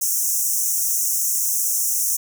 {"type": "high-pass noise", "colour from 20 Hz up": "pink", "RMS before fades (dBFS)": -21, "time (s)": [0.01, 2.17], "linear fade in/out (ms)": 10, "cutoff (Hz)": 5700, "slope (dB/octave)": 96, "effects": []}